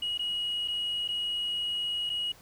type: tone with dropouts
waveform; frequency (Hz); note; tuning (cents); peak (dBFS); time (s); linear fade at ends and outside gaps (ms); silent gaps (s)
sine; 2900; F#7; -35; -27; 0.02-2.32; 5; 0.177-0.192 / 0.678-0.682 / 1.078-1.087 / 2.095-2.099
effects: tanh soft clip ceiling -26 dBFS + pink hiss -55 dBFS RMS until 2.41 s